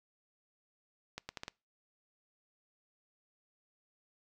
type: accelerating click train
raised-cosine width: 0.2 ms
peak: -23 dBFS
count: 5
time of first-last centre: 1.18-1.481 s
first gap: 110 ms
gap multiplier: 0.75
effects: noise-tail reverb RT60 0.3 s tail -25 dB re dry